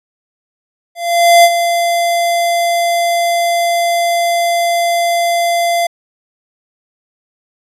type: tone with ADSR envelope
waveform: square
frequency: 687 Hz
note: F5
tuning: 29 cents flat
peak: -3 dBFS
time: 0.95-5.87 s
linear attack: 490 ms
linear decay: 49 ms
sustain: -9 dB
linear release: 6 ms
effects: resampled to 32000 Hz